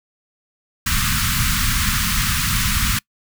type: band-stop noise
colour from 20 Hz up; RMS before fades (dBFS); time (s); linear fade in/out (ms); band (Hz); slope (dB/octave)
pink; -19; 0.86-2.99; 5; 230 to 1100; 48
effects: noise-tail reverb RT60 0.1 s tail -25 dB re dry